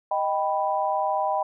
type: chord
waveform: sine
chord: Eb augmented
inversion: none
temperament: equal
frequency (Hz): 622.3 / 784 / 987.8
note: Eb5 / G5 / B5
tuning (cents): 0 / 0 / 0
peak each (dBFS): -27 / -25 / -27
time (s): 0.11-1.43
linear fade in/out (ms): 5
effects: none